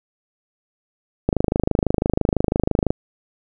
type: click train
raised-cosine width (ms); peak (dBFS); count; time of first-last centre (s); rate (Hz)
2; -3; 43; 1.29-2.905; 26
effects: none